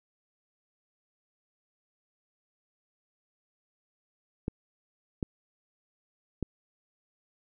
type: clicks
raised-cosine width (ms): 3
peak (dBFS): -17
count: 3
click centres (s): 4.481 / 5.228 / 6.427
effects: none